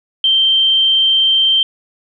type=tone; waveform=sine; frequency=3136 Hz; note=G7; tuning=in tune; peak=-9 dBFS; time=0.24-1.63 s; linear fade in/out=2 ms; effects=none